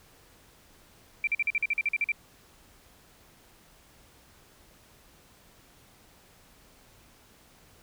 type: tone bursts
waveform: sine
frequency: 2349 Hz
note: D7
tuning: in tune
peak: -23 dBFS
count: 12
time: 1.24-2.119 s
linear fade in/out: 2 ms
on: 32 ms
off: 45 ms
effects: pink hiss -58 dBFS RMS until 7.82 s